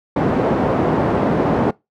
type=band-pass noise; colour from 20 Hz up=pink; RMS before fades=-17 dBFS; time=0.16-1.71 s; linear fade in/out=5 ms; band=170 to 780 Hz; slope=12 dB/octave; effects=noise-tail reverb RT60 0.2 s tail -22 dB re dry